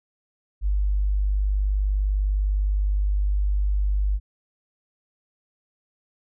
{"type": "tone", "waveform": "sine", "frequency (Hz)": 49.83, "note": "G1", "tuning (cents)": 29, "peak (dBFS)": -19, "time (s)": [0.61, 4.2], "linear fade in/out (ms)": 50, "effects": []}